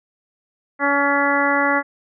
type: harmonic tone with a mistuned harmonic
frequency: 283 Hz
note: C#4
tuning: 36 cents sharp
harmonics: 1 / 2 / 3 / 4 / 5 / 6 / 7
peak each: -23 / -23 / -23 / -23 / -23 / -23 / -23 dBFS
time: 0.79-1.83 s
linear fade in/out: 50 ms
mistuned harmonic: 5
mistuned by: -16 cents
effects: none